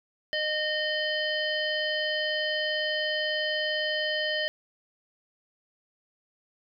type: harmonic tone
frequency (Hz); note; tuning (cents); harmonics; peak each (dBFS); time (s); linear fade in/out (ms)
613; D#5; -26; 1 / 3 / 5 / 7 / 8; -31 / -30 / -31 / -40 / -40; 0.33-4.48; 0
effects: none